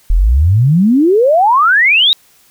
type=exponential sweep; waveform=sine; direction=up; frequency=37.28 to 3881 Hz; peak=-6 dBFS; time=0.1-2.13 s; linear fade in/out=0 ms; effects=white hiss -49 dBFS RMS until 2.5 s